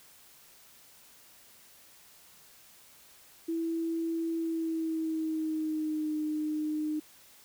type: tone with pitch glide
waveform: sine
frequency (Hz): 329.6 to 305.8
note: E4 to D#4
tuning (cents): 0 to -30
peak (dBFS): -29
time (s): 3.48-7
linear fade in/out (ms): 10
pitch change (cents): -130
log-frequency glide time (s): 4.35-6.14
effects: white hiss -57 dBFS RMS until 7.44 s